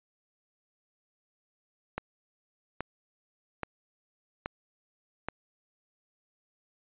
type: click train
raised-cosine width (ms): 0.5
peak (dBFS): -17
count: 5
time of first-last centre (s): 1.98-5.286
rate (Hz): 1.21
effects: resampled to 8000 Hz